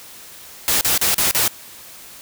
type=noise bursts; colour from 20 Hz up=white; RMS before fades=-17 dBFS; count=5; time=0.68-1.478 s; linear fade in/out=0 ms; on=130 ms; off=37 ms; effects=white hiss -40 dBFS RMS until 2.21 s